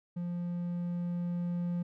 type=tone with level ramp; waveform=triangle; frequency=174.61 Hz; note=F3; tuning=in tune; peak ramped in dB=-31 to -28 dBFS; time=0.16-1.83 s; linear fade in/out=10 ms; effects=none